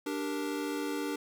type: chord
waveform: square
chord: G minor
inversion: second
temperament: equal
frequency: 293.7 / 392 / 466.2 Hz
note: D4 / G4 / Bb4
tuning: 0 / 0 / 0 cents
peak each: -35 / -39 / -40 dBFS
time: 0.06-1.16 s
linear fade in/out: 5 ms
effects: none